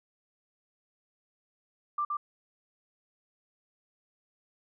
sine tone with echo, 1182 Hz, D6, 11 cents sharp, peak -27 dBFS, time 1.98-2.05 s, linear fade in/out 5 ms, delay 120 ms, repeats 1, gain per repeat -2 dB, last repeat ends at 2.17 s, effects none

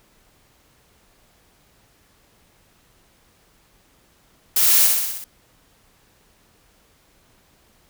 blue noise with echo, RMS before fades -17 dBFS, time 4.56-4.87 s, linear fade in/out 5 ms, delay 62 ms, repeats 6, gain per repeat -3 dB, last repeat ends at 5.242 s, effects pink hiss -58 dBFS RMS until 7.89 s

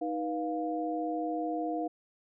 sine tone cluster, 312.6 / 487.3 / 701 Hz, D#4 / B4 / F5, +8 / -23 / +6 cents, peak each -33 / -38 / -34 dBFS, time 0.01-1.88 s, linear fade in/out 10 ms, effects none

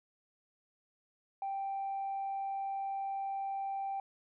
sine tone, 784 Hz, G5, in tune, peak -33 dBFS, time 1.42-4 s, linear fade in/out 2 ms, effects tanh soft clip ceiling -31 dBFS

